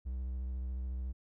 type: tone with vibrato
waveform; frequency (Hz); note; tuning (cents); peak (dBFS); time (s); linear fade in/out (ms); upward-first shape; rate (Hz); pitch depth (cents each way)
triangle; 63.5; B1; +49; -33; 0.05-1.13; 20; sine; 14; 43
effects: none